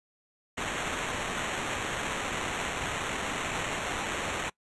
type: noise with sample-and-hold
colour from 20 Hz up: white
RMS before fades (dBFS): -33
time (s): 0.57-4.5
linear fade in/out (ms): 10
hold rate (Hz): 4900
effects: noise-tail reverb RT60 0.1 s tail -23 dB re dry + resampled to 24000 Hz